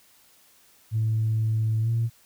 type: tone with pitch glide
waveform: sine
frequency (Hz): 110.4 to 115.15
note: A2 to A#2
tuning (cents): +6 to -21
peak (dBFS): -20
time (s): 0.91-2.1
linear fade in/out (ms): 50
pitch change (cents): +73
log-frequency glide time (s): 1.81-1.89
effects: tanh soft clip ceiling -17 dBFS + white hiss -58 dBFS RMS until 2.25 s